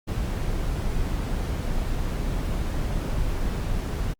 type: noise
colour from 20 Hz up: brown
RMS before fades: -26 dBFS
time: 0.07-4.14 s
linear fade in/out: 20 ms
effects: Opus 48 kbps